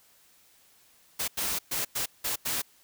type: noise bursts at uneven times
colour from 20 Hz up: white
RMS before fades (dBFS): -30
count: 6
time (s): 1.19-1.28 / 1.37-1.59 / 1.71-1.85 / 1.95-2.06 / 2.24-2.36 / 2.45-2.62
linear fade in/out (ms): 10
effects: white hiss -61 dBFS RMS until 2.83 s